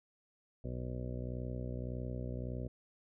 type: harmonic tone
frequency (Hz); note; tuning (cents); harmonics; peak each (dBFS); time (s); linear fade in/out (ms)
61.74; B1; 0; 1 / 2 / 3 / 4 / 5 / 6 / 7 / 8 / 9 / 10; -42 / -41 / -49 / -46 / -56 / -50 / -59 / -50 / -52 / -54; 0.64-2.68; 5
effects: none